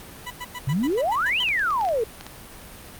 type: tone bursts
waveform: 20% pulse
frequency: 988 Hz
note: B5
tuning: in tune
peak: -26 dBFS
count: 9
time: 0.26-1.444 s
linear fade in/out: 10 ms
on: 48 ms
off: 94 ms
type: exponential two-way sweep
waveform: sine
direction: up then down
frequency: 123.3 to 3184 to 423.7 Hz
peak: -20 dBFS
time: 0.67-2.04 s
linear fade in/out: 5 ms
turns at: 1.41 s
type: clicks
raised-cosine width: 0.2 ms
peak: -20 dBFS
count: 8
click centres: 1.488 / 1.594 / 1.706 / 1.812 / 1.851 / 1.888 / 2.21 / 2.266 s
effects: pink hiss -42 dBFS RMS until 2.99 s + Opus 48 kbps